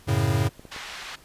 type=chord; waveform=square; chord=F# minor; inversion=none; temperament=equal; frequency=92.5 / 110 / 138.59 Hz; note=F#2 / A2 / C#3; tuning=0 / 0 / 0 cents; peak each=-27 / -24 / -26 dBFS; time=0.07-0.49 s; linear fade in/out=20 ms
type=clicks; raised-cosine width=2 ms; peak=-29 dBFS; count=9; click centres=0.25 / 0.298 / 0.349 / 0.399 / 0.43 / 0.49 / 0.595 / 0.653 / 0.763 s
type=band-pass noise; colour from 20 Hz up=pink; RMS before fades=-38 dBFS; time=0.71-1.16 s; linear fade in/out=10 ms; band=1200 to 4500 Hz; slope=12 dB/octave
effects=pink hiss -53 dBFS RMS until 1.24 s + resampled to 32000 Hz